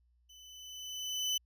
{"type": "tone with level ramp", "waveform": "30% pulse", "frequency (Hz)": 3010, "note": "F#7", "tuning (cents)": 29, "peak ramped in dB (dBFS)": [-52, -26], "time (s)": [0.29, 1.38], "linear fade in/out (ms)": 10, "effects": ["added 60 Hz sine -67 dBFS peak until 1.45 s", "resampled to 32000 Hz"]}